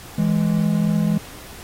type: tone pair together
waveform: triangle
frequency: 164.81 / 208.3 Hz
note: E3 / G#3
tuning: 0 / +5 cents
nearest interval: major third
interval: 405 cents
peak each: -17 dBFS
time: 0.18-1.18 s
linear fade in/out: 5 ms
effects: pink hiss -40 dBFS RMS until 1.63 s + AAC 48 kbps